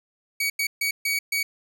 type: tone bursts at uneven times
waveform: sawtooth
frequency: 2257 Hz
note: C#7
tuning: 31 cents sharp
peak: -19 dBFS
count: 5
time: 0.4-0.5 / 0.59-0.67 / 0.81-0.91 / 1.05-1.19 / 1.32-1.43 s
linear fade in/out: 5 ms
effects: none